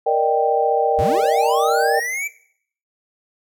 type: chord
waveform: sine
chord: Eb major seventh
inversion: second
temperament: equal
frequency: 466.2 / 587.3 / 622.3 / 784 Hz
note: Bb4 / D5 / Eb5 / G5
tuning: 0 / 0 / 0 / 0 cents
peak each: -19 / -22 / -23 / -18 dBFS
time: 0.06-2 s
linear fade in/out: 10 ms
type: linear sweep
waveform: square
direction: up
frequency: 42.69 to 2349 Hz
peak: -23 dBFS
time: 0.98-2.28 s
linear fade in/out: 10 ms
effects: noise-tail reverb RT60 0.6 s tail -17 dB re dry